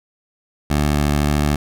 15% pulse tone with vibrato, 73.5 Hz, D2, 2 cents sharp, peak -9 dBFS, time 0.7-1.56 s, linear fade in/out 5 ms, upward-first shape sine, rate 1.8 Hz, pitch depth 8 cents each way, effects none

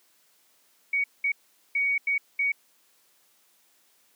sine tone bursts at uneven times, 2244 Hz, C#7, 21 cents sharp, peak -22 dBFS, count 5, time 0.93-1.04 / 1.24-1.32 / 1.75-1.98 / 2.07-2.18 / 2.39-2.52 s, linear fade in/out 5 ms, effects white hiss -64 dBFS RMS until 4.15 s + high-pass 200 Hz 12 dB/octave

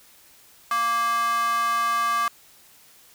square tone with high-pass filter, 233.1 Hz, A#3, in tune, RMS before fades -23 dBFS, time 0.71-2.28 s, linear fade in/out 2 ms, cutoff 1200 Hz, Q 5.4, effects white hiss -53 dBFS RMS until 3.14 s

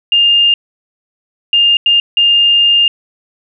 sine tone bursts at uneven times, 2813 Hz, F7, 12 cents sharp, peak -6 dBFS, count 4, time 0.12-0.54 / 1.53-1.77 / 1.86-2 / 2.17-2.88 s, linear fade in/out 2 ms, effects none

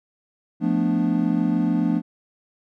triangle chord, B half-diminished seventh, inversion second, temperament equal, 174.61 / 220 / 246.9 / 293.7 Hz, F3 / A3 / B3 / D4, 0 / 0 / 0 / 0 cents, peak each -22 dBFS, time 0.6-2.02 s, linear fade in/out 50 ms, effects none

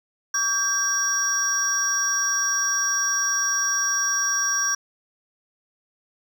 triangle tone cluster, 1141 / 1590 / 5670 Hz, C#6 / G6 / F8, +50 / +24 / +25 cents, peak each -28 / -24 / -21 dBFS, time 0.34-4.75 s, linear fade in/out 5 ms, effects none

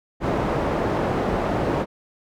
white low-pass noise, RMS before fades -23 dBFS, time 0.2-1.86 s, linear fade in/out 50 ms, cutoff 680 Hz, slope 12 dB/octave, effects none

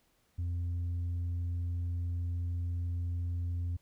sine tone with tanh clipping, 86.9 Hz, F2, 8 cents flat, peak -32 dBFS, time 0.38-3.77 s, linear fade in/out 10 ms, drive 2 dB, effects pink hiss -72 dBFS RMS until 3.81 s

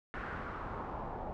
pink noise with low-pass filter sweep, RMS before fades -41 dBFS, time 0.14-1.33 s, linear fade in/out 0 ms, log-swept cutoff 1600 to 790 Hz, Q 2.7, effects none

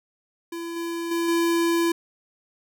square tone with level steps, 337.1 Hz, E4, 39 cents sharp, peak -31 / -28 / -23 / -20 dBFS, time 0.52-1.92 s, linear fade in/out 5 ms, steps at 0.76 / 1.11 / 1.28 s, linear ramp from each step 5 ms, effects none

